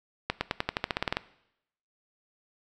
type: accelerating click train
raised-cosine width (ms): 0.3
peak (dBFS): -10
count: 13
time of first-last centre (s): 0.3-1.169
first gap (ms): 110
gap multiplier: 0.92
effects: noise-tail reverb RT60 0.8 s tail -19 dB re dry